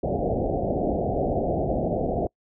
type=low-pass noise; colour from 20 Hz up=white; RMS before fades=-25 dBFS; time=0.03-2.27 s; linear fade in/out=5 ms; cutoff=750 Hz; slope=96 dB/octave; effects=noise-tail reverb RT60 0.1 s tail -26 dB re dry